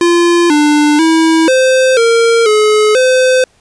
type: tone with pitch steps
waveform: square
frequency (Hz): 344.8 / 297.2 / 323.8 / 519 / 461.6 / 426.2 / 513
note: F4 / D4 / E4 / C5 / A#4 / G#4 / C5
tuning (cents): -22 / +21 / -31 / -14 / -17 / +45 / -34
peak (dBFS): -7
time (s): 0.01-3.44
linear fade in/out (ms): 2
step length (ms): 490
effects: pink hiss -51 dBFS RMS until 3.6 s + resampled to 22050 Hz